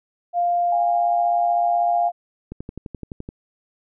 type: tone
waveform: sine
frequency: 699 Hz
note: F5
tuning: 1 cent sharp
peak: -17 dBFS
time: 0.33-2.12 s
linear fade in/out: 50 ms
type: tone with tremolo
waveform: sine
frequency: 815 Hz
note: G#5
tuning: 33 cents flat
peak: -23 dBFS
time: 0.72-2.09 s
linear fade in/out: 5 ms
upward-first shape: sine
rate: 13 Hz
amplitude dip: 25%
type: click train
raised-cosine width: 3 ms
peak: -19 dBFS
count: 10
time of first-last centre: 2.52-3.289 s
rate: 11.7 Hz
effects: none